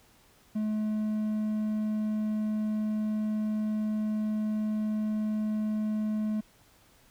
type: tone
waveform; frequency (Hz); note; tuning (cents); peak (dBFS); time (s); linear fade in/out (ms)
triangle; 214.3; A3; -45; -25; 0.55-6.41; 10
effects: pink hiss -61 dBFS RMS until 7.1 s